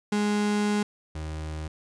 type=tone pair in turn; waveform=35% pulse; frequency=207.7 / 77.8 Hz; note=G#3 / D#2; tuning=0 / 0 cents; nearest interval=octave + perfect fourth; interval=1700 cents; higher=first; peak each=-21 / -30 dBFS; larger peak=first; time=0.12-0.83 / 1.15-1.68 s; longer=first; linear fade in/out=5 ms; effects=resampled to 22050 Hz